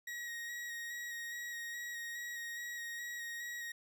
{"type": "tone with vibrato", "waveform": "40% pulse", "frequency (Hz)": 1892, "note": "A#6", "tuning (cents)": 25, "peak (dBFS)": -40, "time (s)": [0.07, 3.72], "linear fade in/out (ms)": 5, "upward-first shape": "square", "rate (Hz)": 2.4, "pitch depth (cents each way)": 15, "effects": []}